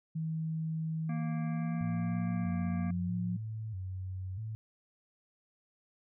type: tone with pitch glide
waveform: sine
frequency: 160 to 177.53 Hz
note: D#3 to F3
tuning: +49 to +29 cents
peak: -32 dBFS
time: 0.15-3.37 s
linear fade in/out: 10 ms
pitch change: +180 cents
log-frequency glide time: 1.43-2.3 s
type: harmonic tone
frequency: 233.1 Hz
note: A#3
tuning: in tune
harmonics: 1 / 3 / 5 / 7 / 9 / 10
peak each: -37 / -47 / -51 / -54 / -56 / -57 dBFS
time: 1.09-2.91 s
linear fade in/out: 5 ms
type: tone with vibrato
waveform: sine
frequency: 101.3 Hz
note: G#2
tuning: 43 cents flat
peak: -36 dBFS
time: 1.81-4.55 s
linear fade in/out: 0 ms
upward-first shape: square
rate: 0.78 Hz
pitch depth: 140 cents each way
effects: none